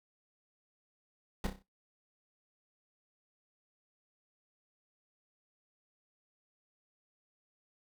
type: noise with echo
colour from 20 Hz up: brown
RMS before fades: -33 dBFS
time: 1.44-1.47 s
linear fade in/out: 2 ms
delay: 31 ms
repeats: 5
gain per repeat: -7 dB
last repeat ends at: 1.625 s
effects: noise-tail reverb RT60 0.2 s tail -17 dB re dry